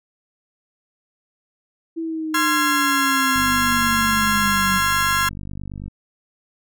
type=linear sweep; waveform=sine; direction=down; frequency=330.2 to 186.8 Hz; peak=-23 dBFS; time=1.96-4.8 s; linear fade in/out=20 ms
type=chord; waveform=35% pulse; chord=F minor; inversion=second; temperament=equal with one note detuned; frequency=1046.5 / 1368.2 / 1661.2 Hz; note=C6 / F6 / Ab6; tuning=0 / -36 / 0 cents; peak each=-20 dBFS; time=2.34-5.29 s; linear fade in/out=5 ms
type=click train; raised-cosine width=5 ms; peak=-21 dBFS; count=125; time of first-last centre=3.36-5.88 s; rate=49.2 Hz
effects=none